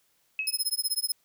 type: tone with exponential decay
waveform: sine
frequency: 2569 Hz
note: E7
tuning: 45 cents flat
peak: -24 dBFS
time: 0.39-0.63 s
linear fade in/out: 1 ms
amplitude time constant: 51 ms
type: tone with tremolo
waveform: 20% pulse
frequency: 5140 Hz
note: E8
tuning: 45 cents flat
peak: -18 dBFS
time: 0.47-1.12 s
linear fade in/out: 2 ms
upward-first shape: sine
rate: 16 Hz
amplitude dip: 100%
effects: white hiss -69 dBFS RMS until 1.24 s